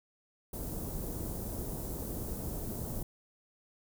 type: band-stop noise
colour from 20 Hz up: pink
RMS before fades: -38 dBFS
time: 0.53-3.03 s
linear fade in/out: 5 ms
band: 500 to 12000 Hz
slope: 12 dB/octave
effects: none